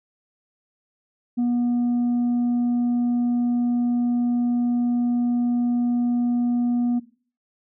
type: tone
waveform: sine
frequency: 241.6 Hz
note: B3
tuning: 38 cents flat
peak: -16 dBFS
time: 1.37-7 s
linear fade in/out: 20 ms
effects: noise-tail reverb RT60 0.4 s tail -17 dB re dry + tanh soft clip ceiling -18 dBFS